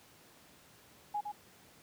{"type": "tone with echo", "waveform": "sine", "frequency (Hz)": 830.6, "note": "G#5", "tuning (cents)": 0, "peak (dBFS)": -32, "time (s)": [1.14, 1.21], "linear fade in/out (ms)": 10, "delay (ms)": 110, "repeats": 1, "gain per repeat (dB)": -5, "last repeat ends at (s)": 1.32, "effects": ["pink hiss -60 dBFS RMS until 1.82 s", "high-pass 100 Hz 12 dB/octave"]}